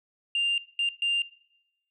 sine tone bursts at uneven times, 2794 Hz, F7, in tune, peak -22 dBFS, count 3, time 0.35-0.58 / 0.79-0.89 / 1.02-1.22 s, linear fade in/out 2 ms, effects noise-tail reverb RT60 0.9 s tail -21 dB re dry + tanh soft clip ceiling -20 dBFS

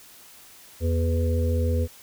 harmonic tone with a mistuned harmonic, 83.1 Hz, E2, 15 cents sharp, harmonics 1 / 3 / 5 / 6, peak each -21 / -31 / -34 / -30 dBFS, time 0.8-1.88 s, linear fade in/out 50 ms, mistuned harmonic 3, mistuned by -44 cents, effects white hiss -49 dBFS RMS until 2.02 s

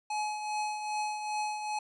square tone with tremolo, 847 Hz, G#5, 34 cents sharp, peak -30 dBFS, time 0.1-1.79 s, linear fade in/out 5 ms, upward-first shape triangle, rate 2.5 Hz, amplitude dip 55%, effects resampled to 22050 Hz + 11-bit

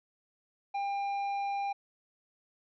sine tone with tanh clipping, 799 Hz, G5, 33 cents sharp, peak -32 dBFS, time 0.74-1.73 s, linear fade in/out 10 ms, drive 8 dB, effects none

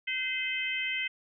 harmonic tone, 515 Hz, C5, 28 cents flat, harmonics 3 / 4 / 5 / 6, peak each -41 / -32 / -35 / -36 dBFS, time 0.07-1.08 s, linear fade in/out 10 ms, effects none

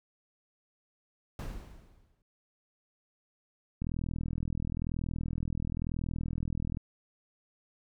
brown noise with exponential decay, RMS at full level -34 dBFS, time 1.39-2.22 s, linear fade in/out 2 ms, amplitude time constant 180 ms
click train, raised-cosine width 5 ms, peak -22 dBFS, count 122, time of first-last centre 3.82-6.771 s, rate 41 Hz
effects none

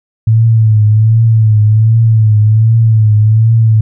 sine tone with vibrato, 110 Hz, A2, in tune, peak -4 dBFS, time 0.27-3.81 s, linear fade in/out 5 ms, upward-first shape triangle, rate 1.3 Hz, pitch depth 71 cents each way, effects none

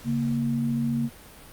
sine tone pair together, 138.59 / 233.1 Hz, C#3 / A#3, 0 / 0 cents, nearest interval major sixth, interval 900 cents, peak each -28 / -24 dBFS, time 0.04-1.1 s, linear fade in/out 50 ms, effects pink hiss -47 dBFS RMS until 1.52 s + Opus 48 kbps

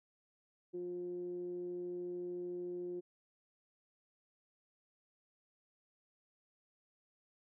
15% pulse tone with low-pass filter, 177.3 Hz, F3, 26 cents sharp, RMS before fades -42 dBFS, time 0.73-3.01 s, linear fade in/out 20 ms, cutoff 370 Hz, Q 9.4, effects none

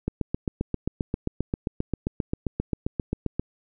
click train, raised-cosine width 3 ms, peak -12 dBFS, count 26, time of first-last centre 0.08-3.396 s, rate 7.54 Hz, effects none

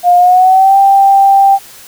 sine tone with pitch glide, 709 to 786.7 Hz, F5 to G5, +26 to +6 cents, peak -3 dBFS, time 0.03-1.59 s, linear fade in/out 50 ms, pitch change +180 cents, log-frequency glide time 0.17-0.76 s, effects white hiss -35 dBFS RMS until 1.87 s

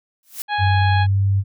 blue noise with exponential growth, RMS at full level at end -24 dBFS, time 0.23-0.42 s, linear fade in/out 1 ms, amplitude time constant 40 ms
harmonic tone, 830.6 Hz, G#5, in tune, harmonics 1 / 2 / 3 / 4 / 5, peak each -20 / -24 / -31 / -31 / -35 dBFS, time 0.48-1.07 s, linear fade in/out 50 ms
sine tone with pitch glide, 96.9 to 98.37 Hz, G2 to G2, -20 to +7 cents, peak -14 dBFS, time 0.58-1.44 s, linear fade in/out 50 ms, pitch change +27 cents, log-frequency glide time 1-1.17 s
effects none

